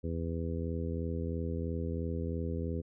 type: harmonic tone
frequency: 83 Hz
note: E2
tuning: 12 cents sharp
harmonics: 1 / 2 / 3 / 4 / 5 / 6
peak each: -35 / -39 / -40 / -44 / -42 / -43 dBFS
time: 0.03-2.82 s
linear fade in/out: 20 ms
effects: none